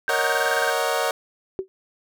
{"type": "tone bursts", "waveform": "sine", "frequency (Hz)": 1568, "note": "G6", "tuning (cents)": 0, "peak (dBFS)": -21, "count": 12, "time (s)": [0.08, 0.7], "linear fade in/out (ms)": 0, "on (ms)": 26, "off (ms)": 28}
{"type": "chord", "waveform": "25% pulse", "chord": "D# minor seventh", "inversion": "second", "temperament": "equal", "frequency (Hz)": [466.2, 554.4, 622.3, 740], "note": ["A#4", "C#5", "D#5", "F#5"], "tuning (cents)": [0, 0, 0, 0], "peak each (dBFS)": -23, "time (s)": [0.09, 1.11], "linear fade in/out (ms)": 2}
{"type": "tone with exponential decay", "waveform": "sine", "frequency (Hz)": 380.8, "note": "F#4", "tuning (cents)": 50, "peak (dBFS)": -19, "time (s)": [1.59, 1.68], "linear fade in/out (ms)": 0, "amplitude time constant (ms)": 18}
{"effects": []}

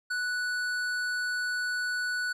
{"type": "tone with hard clipping", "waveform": "sine", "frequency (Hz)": 1480, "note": "F#6", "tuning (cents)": 0, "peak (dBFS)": -30, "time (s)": [0.1, 2.33], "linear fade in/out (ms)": 10, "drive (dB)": 11, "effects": []}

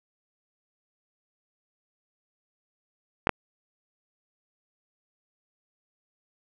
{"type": "clicks", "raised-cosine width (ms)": 0.5, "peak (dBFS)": -5, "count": 2, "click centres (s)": [3.271, 3.293], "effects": []}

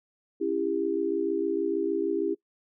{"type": "chord", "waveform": "sine", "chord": "C# diminished", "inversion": "none", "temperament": "just", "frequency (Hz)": [277.2, 332.6, 399.1], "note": ["C#4", "E4", "G4"], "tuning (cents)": [0, 16, 31], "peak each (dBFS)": [-33, -28, -28], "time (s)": [0.4, 2.35], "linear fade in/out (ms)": 20, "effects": ["noise-tail reverb RT60 0.1 s tail -21 dB re dry"]}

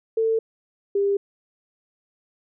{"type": "tone pair in turn", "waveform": "sine", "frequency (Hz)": [447.8, 399.9], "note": ["A4", "G4"], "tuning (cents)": [30, 35], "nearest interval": "major second", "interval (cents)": 195, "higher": "first", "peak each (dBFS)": -18, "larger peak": "neither", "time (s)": [[0.17, 0.39], [0.95, 1.17]], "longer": "neither", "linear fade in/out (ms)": 5, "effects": []}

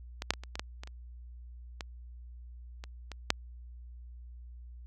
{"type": "clicks", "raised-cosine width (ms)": 0.2, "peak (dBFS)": [-18, -7, -22, -27, -20, -16, -25, -30, -20, -26, -24, -6], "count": 12, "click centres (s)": [0.221, 0.306, 0.337, 0.436, 0.555, 0.595, 0.835, 0.874, 1.808, 2.839, 3.117, 3.304], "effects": ["added 60 Hz sine -45 dBFS peak until 4.86 s"]}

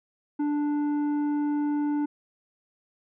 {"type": "tone with tanh clipping", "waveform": "sine", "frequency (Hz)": 293.7, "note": "D4", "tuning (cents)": 0, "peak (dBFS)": -25, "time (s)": [0.39, 2.06], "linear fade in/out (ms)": 10, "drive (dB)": 8, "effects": []}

